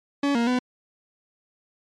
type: tone with pitch steps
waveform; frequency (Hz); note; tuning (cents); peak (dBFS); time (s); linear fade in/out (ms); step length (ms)
40% pulse; 283 / 234.5 / 250.1; C#4 / A#3 / B3; +36 / +11 / +22; -19; 0.23-0.59; 5; 120
effects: low-pass 5000 Hz 12 dB/octave + MP3 64 kbps